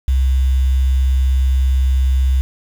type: tone with quantisation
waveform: sine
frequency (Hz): 65.41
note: C2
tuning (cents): 0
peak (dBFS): -11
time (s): 0.08-2.41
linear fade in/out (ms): 0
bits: 6
effects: none